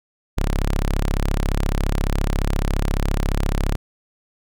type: tone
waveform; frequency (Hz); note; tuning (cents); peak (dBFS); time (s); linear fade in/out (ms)
sawtooth; 34.44; C#1; -10; -14; 0.37-3.76; 10
effects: none